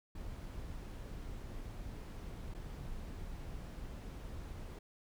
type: noise with dropouts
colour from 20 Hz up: brown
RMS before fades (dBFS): -45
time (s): 0.15-4.79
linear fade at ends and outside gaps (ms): 5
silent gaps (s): 2.54-2.547
effects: none

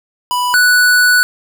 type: tone pair in turn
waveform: square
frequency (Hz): 987.8 / 1480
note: B5 / F#6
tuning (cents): 0 / 0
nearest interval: perfect fifth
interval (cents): 700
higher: second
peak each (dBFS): -14 / -8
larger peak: second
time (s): 0.31-0.54 / 0.54-1.23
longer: second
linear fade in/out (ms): 0
effects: 8-bit

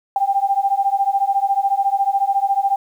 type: beating tone pair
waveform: sine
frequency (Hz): 784 / 798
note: G5 / G5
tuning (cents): 0 / +31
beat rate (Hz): 14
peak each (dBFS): -18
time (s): 0.16-2.76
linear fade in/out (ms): 2
effects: 8-bit

